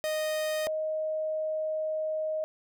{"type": "tone pair in turn", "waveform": ["45% pulse", "sine"], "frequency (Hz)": [620, 624.7], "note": ["D#5", "D#5"], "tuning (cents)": [-6, 7], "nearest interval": "unison", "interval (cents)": 13, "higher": "second", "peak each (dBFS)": -28, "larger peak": "neither", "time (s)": [[0.04, 0.67], [0.67, 2.44]], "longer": "second", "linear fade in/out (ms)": 0, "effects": []}